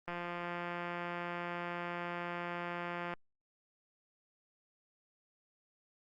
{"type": "click train", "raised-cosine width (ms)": 0.5, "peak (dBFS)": -25, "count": 533, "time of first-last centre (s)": [0.08, 3.137], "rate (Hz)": 174, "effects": ["Opus 32 kbps"]}